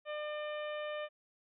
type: harmonic tone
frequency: 600 Hz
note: D5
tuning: 37 cents sharp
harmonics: 1 / 2 / 3 / 4 / 5 / 6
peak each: -38 / -46 / -47 / -50 / -51 / -57 dBFS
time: 0.05-1.09 s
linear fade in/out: 50 ms
effects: none